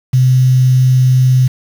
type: tone with quantisation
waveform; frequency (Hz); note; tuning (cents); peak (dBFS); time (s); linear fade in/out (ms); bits
sine; 128.4; C3; -32; -6; 0.13-1.48; 10; 5
effects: none